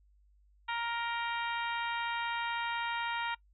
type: harmonic tone with a mistuned harmonic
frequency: 468 Hz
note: A#4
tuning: 7 cents sharp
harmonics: 2 / 3 / 4 / 5 / 6 / 7 / 8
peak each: -35 / -39 / -41 / -43 / -45 / -46 / -47 dBFS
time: 0.68-3.35 s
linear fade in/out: 10 ms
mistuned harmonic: 7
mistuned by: -44 cents
effects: noise-tail reverb RT60 0.1 s tail -23 dB re dry + added 50 Hz sine -62 dBFS peak until 3.53 s